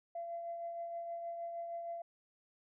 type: tone with tremolo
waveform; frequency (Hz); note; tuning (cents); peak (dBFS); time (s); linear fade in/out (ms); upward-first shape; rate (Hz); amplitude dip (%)
sine; 681; F5; -44; -37; 0.15-2.02; 5; triangle; 6.4; 40
effects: tanh soft clip ceiling -33 dBFS